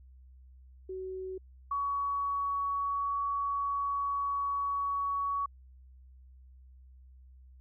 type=tone pair in turn; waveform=sine; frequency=375.4 / 1124.9 Hz; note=F#4 / C#6; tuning=+25 / +25 cents; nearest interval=octave + perfect fifth; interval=1900 cents; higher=second; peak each=-36 / -29 dBFS; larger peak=second; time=0.89-1.38 / 1.71-5.46 s; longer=second; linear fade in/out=5 ms; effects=added 64 Hz sine -52 dBFS peak until 7.6 s